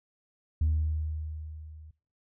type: tone with level ramp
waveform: sine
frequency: 77.6 Hz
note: D#2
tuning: 4 cents flat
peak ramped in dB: -20 to -46 dBFS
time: 0.61-1.91 s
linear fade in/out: 5 ms
effects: noise-tail reverb RT60 0.4 s tail -22 dB re dry + tanh soft clip ceiling -20 dBFS